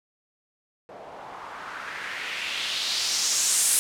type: noise with low-pass filter sweep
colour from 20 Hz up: blue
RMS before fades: -28 dBFS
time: 0.89-3.79 s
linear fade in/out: 0 ms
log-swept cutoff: 600 to 9900 Hz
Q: 2.2
effects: none